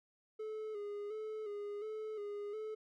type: tone with vibrato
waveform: triangle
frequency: 421.9 Hz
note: G#4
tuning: 27 cents sharp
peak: -38 dBFS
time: 0.39-2.75 s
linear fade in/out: 10 ms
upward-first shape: square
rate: 1.4 Hz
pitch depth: 46 cents each way
effects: none